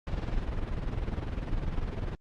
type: noise with tremolo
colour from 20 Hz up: brown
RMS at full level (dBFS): -29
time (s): 0.07-2.15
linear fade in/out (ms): 0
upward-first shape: sine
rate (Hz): 20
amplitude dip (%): 60
effects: low-pass 4000 Hz 12 dB/octave + Opus 48 kbps